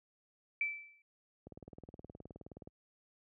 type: tone with exponential decay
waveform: sine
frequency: 2323 Hz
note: D7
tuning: 20 cents flat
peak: -29 dBFS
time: 0.61-1.02 s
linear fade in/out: 2 ms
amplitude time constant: 89 ms
type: click train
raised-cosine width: 2 ms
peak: -36 dBFS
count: 24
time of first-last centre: 1.47-2.674 s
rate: 19.1 Hz
effects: high-pass 60 Hz 12 dB/octave